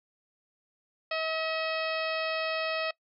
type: harmonic tone with a mistuned harmonic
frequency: 640 Hz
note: D#5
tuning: 49 cents sharp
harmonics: 1 / 2 / 3 / 4 / 5 / 6 / 7 / 8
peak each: -32 / -36 / -38 / -36 / -41 / -44 / -42 / -44 dBFS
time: 1.11-2.91 s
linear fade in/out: 5 ms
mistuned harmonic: 7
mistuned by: -20 cents
effects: noise-tail reverb RT60 0.1 s tail -22 dB re dry